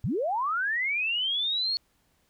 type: linear sweep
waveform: sine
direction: up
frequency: 87.31 to 4392 Hz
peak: -25 dBFS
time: 0.04-1.77 s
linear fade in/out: 0 ms
effects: pink hiss -69 dBFS RMS until 2.29 s